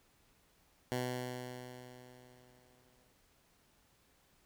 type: tone with exponential decay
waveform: 10% pulse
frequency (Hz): 125.2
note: B2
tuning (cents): +24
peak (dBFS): -25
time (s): 0.92-3.13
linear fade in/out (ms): 0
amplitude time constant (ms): 480
effects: pink hiss -70 dBFS RMS until 4.45 s